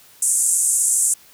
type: band-pass noise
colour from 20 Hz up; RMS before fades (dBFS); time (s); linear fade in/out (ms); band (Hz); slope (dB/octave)
pink; -18; 0.22-1.14; 5; 7500 to 10000; 48
effects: white hiss -49 dBFS RMS until 1.33 s